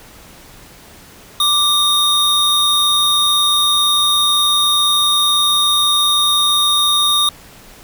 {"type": "tone pair together", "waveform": "square", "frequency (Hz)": [1174.7, 3706], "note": ["D6", "A#7"], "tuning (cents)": [0, -11], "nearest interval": "octave + minor sixth", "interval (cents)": 1989, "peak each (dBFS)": [-19, -13], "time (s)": [1.4, 7.29], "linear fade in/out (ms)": 2, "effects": ["pink hiss -41 dBFS RMS until 7.83 s"]}